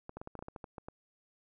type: clicks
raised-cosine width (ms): 1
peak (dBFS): -29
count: 12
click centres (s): 0.094 / 0.17 / 0.215 / 0.274 / 0.353 / 0.391 / 0.425 / 0.484 / 0.562 / 0.642 / 0.782 / 0.885
effects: none